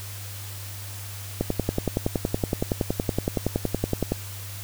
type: click train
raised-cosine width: 2 ms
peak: -9 dBFS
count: 30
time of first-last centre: 1.41-4.12 s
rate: 10.7 Hz
effects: added 99 Hz sine -36 dBFS peak until 4.63 s + white hiss -40 dBFS RMS until 4.63 s